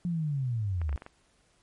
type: linear sweep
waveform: sine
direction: down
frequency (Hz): 178.4 to 65.41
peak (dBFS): -27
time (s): 0.05-0.96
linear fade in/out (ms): 0
type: clicks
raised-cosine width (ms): 0.5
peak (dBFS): -28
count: 6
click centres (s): 0.816 / 0.893 / 0.928 / 0.977 / 1.021 / 1.064
effects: pink hiss -67 dBFS RMS until 1.62 s + MP3 48 kbps